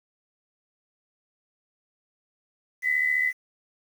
sine tone pair together, 1939.4 / 2014 Hz, B6 / B6, -32 / +33 cents, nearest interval minor second, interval 65 cents, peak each -28 / -22 dBFS, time 2.82-3.33 s, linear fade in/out 50 ms, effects 8-bit

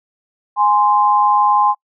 sine tone pair together, 830.6 / 1042.3 Hz, G#5 / C6, 0 / -7 cents, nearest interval major third, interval 393 cents, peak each -13 dBFS, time 0.56-1.75 s, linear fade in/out 50 ms, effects noise-tail reverb RT60 0.1 s tail -26 dB re dry

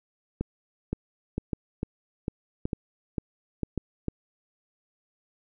two click trains, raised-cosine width 3 ms, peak -15 / -15 dBFS, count 8 / 4, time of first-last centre 0.93-4.083 / 0.41-3.777 s, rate 2.22 / 0.891 Hz, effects none

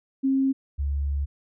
sine tone pair in turn, 268.4 / 70.64 Hz, C4 / C#2, +44 / +33 cents, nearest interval octave + major seventh, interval 2311 cents, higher first, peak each -19 / -23 dBFS, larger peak first, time 0.23-0.53 / 0.78-1.26 s, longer second, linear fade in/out 20 ms, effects none

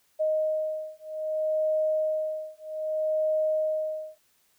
sine beating tone pair, 622.3 / 622.93 Hz, D#5 / D#5, 0 / +2 cents, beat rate 0.63 Hz, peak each -28 dBFS, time 0.19-4.18 s, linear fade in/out 20 ms, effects white hiss -67 dBFS RMS until 4.58 s

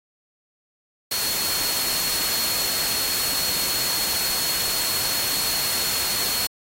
sine tone in noise, 4325 Hz, C#8, 43 cents flat, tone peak -27 dBFS, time 1.11-6.47 s, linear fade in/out 5 ms, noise white, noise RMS -25 dBFS, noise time 1.11-6.47 s, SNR -5 dB, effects AAC 48 kbps

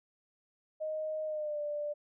sine tone with pitch glide, 622 to 590.5 Hz, D#5 to D5, -1 to +9 cents, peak -33 dBFS, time 0.8-1.94 s, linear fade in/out 20 ms, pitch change -90 cents, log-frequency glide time 1.25-1.6 s, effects none

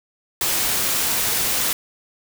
white noise, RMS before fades -21 dBFS, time 0.41-1.73 s, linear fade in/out 2 ms, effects none

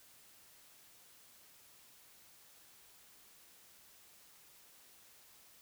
silence, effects white hiss -62 dBFS RMS until 5.61 s

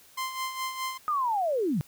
sawtooth tone with tremolo, 1043 Hz, C6, 6 cents flat, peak -25 dBFS, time 0.17-0.98 s, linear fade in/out 10 ms, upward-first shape sine, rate 4.8 Hz, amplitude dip 60%
sine linear sweep, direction down, 1256 to 128.4 Hz, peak -24 dBFS, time 1.08-1.81 s, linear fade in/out 0 ms
effects white hiss -56 dBFS RMS until 1.87 s

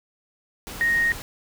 sine tone in noise, 1864.7 Hz, A#6, in tune, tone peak -18 dBFS, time 0.81-1.12 s, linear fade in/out 0 ms, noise pink, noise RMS -36 dBFS, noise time 0.67-1.22 s, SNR +15 dB, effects none

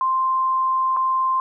sine tone with dropouts, 1046.5 Hz, C6, in tune, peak -17 dBFS, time 0.01-1.4 s, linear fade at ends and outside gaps 1 ms, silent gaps 0.965-0.969 s, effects none

